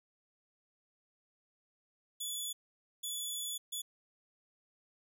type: tone bursts at uneven times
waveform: 15% pulse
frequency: 3432 Hz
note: A7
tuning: 44 cents flat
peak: -30 dBFS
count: 3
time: 2.2-2.53 / 3.03-3.58 / 3.72-3.82 s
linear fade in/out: 10 ms
effects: none